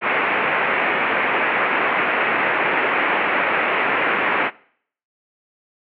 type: low-pass noise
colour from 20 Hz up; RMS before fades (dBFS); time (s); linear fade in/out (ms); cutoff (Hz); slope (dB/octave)
white; -19; 0.01-4.51; 50; 2500; 48
effects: noise-tail reverb RT60 0.6 s tail -22 dB re dry + high-pass 300 Hz 12 dB/octave